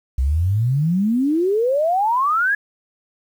sine exponential sweep, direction up, 61.74 to 1713 Hz, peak -15 dBFS, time 0.18-2.55 s, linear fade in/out 5 ms, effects 8-bit

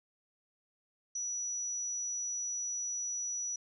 sine tone, 5880 Hz, F#8, 12 cents flat, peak -34 dBFS, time 1.15-3.56 s, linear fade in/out 5 ms, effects none

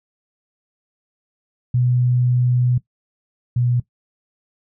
sine tone pair in turn, 124 / 122.29 Hz, B2 / B2, +7 / -17 cents, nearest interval unison, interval 24 cents, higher first, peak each -14 / -15 dBFS, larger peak first, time 1.74-2.78 / 3.56-3.8 s, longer first, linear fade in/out 5 ms, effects noise-tail reverb RT60 0.1 s tail -17 dB re dry

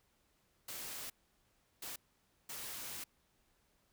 white noise bursts at uneven times, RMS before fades -45 dBFS, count 3, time 0.68-1.1 / 1.82-1.96 / 2.49-3.04 s, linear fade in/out 5 ms, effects pink hiss -75 dBFS RMS until 3.92 s

